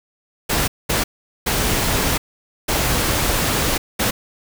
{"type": "noise bursts at uneven times", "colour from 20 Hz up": "pink", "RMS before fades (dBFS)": -19, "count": 5, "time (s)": [[0.49, 0.68], [0.89, 1.04], [1.46, 2.18], [2.68, 3.78], [3.99, 4.11]], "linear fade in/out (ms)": 10, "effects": []}